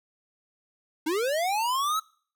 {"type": "linear sweep", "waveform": "square", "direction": "up", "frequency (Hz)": [293.7, 1318.5], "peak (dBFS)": -25, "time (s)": [1.06, 2], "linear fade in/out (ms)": 10, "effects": ["noise-tail reverb RT60 0.5 s tail -24 dB re dry"]}